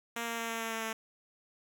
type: tone with pitch steps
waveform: 5% pulse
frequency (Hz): 233 / 231.3 / 229.5 / 227.8 / 226.1 / 224.4 / 222.7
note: A#3 / A#3 / A#3 / A#3 / A3 / A3 / A3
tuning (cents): -1 / -13 / -27 / -40 / +47 / +34 / +21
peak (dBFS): -23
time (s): 0.16-0.93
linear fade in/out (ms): 5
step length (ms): 110
effects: none